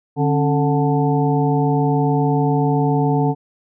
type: harmonic tone with a mistuned harmonic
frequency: 146.83 Hz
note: D3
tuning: in tune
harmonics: 1 / 2 / 3 / 5 / 6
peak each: -17 / -20 / -22 / -24 / -25 dBFS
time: 0.16-3.35 s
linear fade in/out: 50 ms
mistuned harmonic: 2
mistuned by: -120 cents
effects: none